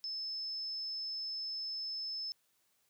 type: tone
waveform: sine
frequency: 5240 Hz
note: E8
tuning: 11 cents flat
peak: -37 dBFS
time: 0.04-2.32 s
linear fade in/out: 0 ms
effects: white hiss -75 dBFS RMS until 2.89 s + high-pass 60 Hz 12 dB/octave